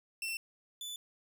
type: tone pair in turn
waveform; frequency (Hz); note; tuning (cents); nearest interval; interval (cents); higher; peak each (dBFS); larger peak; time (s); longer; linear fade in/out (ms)
sawtooth; 2693 / 3486; E7 / A7; +36 / -17; major third; 447; second; -32 / -37; first; 0.22-0.37 / 0.81-0.96; neither; 2
effects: none